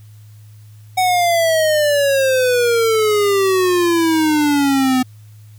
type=exponential sweep; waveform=square; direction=down; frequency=750 to 252.8 Hz; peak=-13 dBFS; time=0.97-5.03 s; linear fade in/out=10 ms; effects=added 106 Hz sine -38 dBFS peak until 5.58 s + white hiss -55 dBFS RMS until 5.58 s